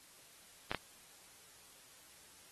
clicks, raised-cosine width 0.3 ms, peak -19 / -20 dBFS, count 2, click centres 0.715 / 0.747 s, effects white hiss -60 dBFS RMS until 2.51 s + AAC 32 kbps

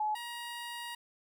sine / 15% pulse tone pair in turn, 852 / 948.9 Hz, G#5 / A#5, +44 / +31 cents, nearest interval major second, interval 187 cents, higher second, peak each -29 / -33 dBFS, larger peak first, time 0-0.15 / 0.15-0.95 s, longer second, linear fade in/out 5 ms, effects none

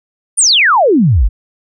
sine exponential sweep, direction down, 10000 to 41 Hz, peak -6 dBFS, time 0.37-1.29 s, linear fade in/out 20 ms, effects none

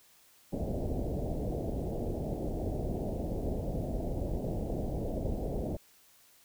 pink low-pass noise, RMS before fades -34 dBFS, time 0.52-5.77 s, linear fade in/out 10 ms, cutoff 700 Hz, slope 48 dB/octave, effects white hiss -62 dBFS RMS until 6.44 s

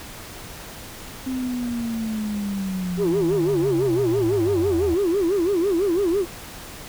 sine linear sweep, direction down, 261.7 to 77.7 Hz, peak -23 dBFS, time 1.26-4.95 s, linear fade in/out 10 ms
sine tone with vibrato, 367.7 Hz, F#4, 11 cents flat, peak -16 dBFS, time 2.97-6.26 s, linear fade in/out 50 ms, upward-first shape sine, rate 6 Hz, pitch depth 200 cents each way
effects tanh soft clip ceiling -15 dBFS + pink hiss -38 dBFS RMS until 6.88 s

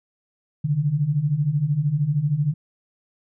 sine beating tone pair, 137.9 / 150.9 Hz, C#3 / D3, -9 / +47 cents, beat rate 13 Hz, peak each -24 / -20 dBFS, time 0.64-2.54 s, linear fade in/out 10 ms, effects none

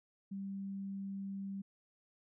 sine tone, 196 Hz, G3, in tune, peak -39 dBFS, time 0.31-1.62 s, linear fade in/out 10 ms, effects none

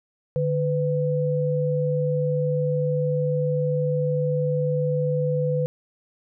sine tone pair together, 148.9 / 500.8 Hz, D3 / B4, +24 / +24 cents, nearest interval octave + major sixth, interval 2100 cents, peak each -23 dBFS, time 0.36-5.66 s, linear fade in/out 0 ms, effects none

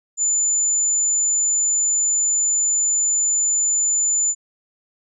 sine tone, 7040 Hz, A8, in tune, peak -16 dBFS, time 0.17-4.35 s, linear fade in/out 50 ms, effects none

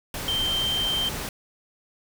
sine tone in noise, 3136 Hz, G7, in tune, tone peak -23 dBFS, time 0.28-1.09 s, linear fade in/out 2 ms, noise pink, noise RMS -32 dBFS, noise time 0.14-1.29 s, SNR +6 dB, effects none

